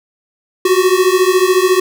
square beating tone pair, 363.7 / 377.7 Hz, F#4 / F#4, -30 / +36 cents, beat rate 14 Hz, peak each -13 dBFS, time 0.65-1.8 s, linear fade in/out 5 ms, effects none

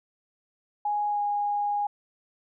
sine tone with pitch glide, 830 to 821.9 Hz, G#5 to G#5, -1 to -18 cents, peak -24 dBFS, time 0.85-1.87 s, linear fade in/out 5 ms, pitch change -17 cents, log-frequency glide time 1.09-1.21 s, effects none

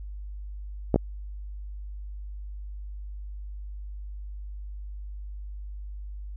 clicks, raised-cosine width 2 ms, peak -7 dBFS, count 2, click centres 0.943 / 0.96 s, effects added 50 Hz sine -35 dBFS peak until 6.36 s

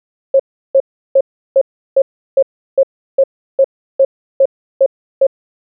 sine tone bursts, 541 Hz, C#5, 42 cents flat, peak -5 dBFS, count 13, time 0.34-5.268 s, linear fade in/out 5 ms, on 56 ms, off 350 ms, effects none

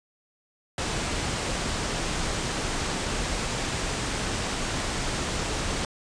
pink low-pass noise, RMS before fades -29 dBFS, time 0.78-5.85 s, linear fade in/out 2 ms, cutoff 9200 Hz, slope 48 dB/octave, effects resampled to 22050 Hz

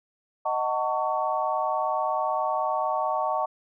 sine chord, D# half-diminished seventh, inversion none, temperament just, 622.3 / 746.7 / 896 / 1120.1 Hz, D#5 / F#5 / A5 / C#6, 0 / +16 / +31 / +18 cents, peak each -29 dBFS, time 0.45-3.46 s, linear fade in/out 10 ms, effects none

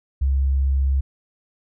sine tone, 67.7 Hz, C#2, 40 cents flat, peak -16 dBFS, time 0.21-1.01 s, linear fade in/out 10 ms, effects none

